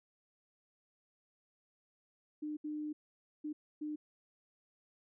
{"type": "tone bursts at uneven times", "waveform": "sine", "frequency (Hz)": 301.8, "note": "D4", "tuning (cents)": 47, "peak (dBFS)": -37, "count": 4, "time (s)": [[2.42, 2.57], [2.64, 2.93], [3.44, 3.53], [3.81, 3.96]], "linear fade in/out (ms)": 10, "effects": []}